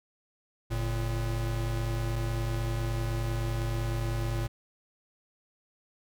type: tone pair together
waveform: square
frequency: 47.97 / 114.1 Hz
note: G1 / A#2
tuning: -37 / -37 cents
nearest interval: octave + minor third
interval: 1500 cents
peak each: -33 / -31 dBFS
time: 0.7-4.48 s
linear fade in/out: 20 ms
effects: none